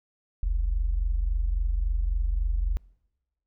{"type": "tone pair together", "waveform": "sine", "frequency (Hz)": [42.77, 66.4], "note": ["F1", "C2"], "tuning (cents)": [-35, 26], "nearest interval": "minor sixth", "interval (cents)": 761, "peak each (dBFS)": [-23, -32], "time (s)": [0.43, 2.77], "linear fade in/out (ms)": 0, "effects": ["noise-tail reverb RT60 1.0 s tail -25 dB re dry"]}